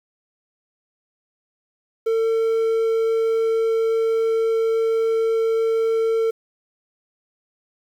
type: tone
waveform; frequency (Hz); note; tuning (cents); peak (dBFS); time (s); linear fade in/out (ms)
triangle; 450.6; A4; +41; -15; 2.06-6.31; 10
effects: 8-bit